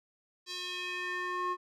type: tone with band-pass filter sweep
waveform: square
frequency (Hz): 360.7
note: F#4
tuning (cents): -44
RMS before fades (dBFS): -36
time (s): 0.46-1.57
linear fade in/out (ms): 50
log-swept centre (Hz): 4600 to 1000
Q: 2.4
effects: none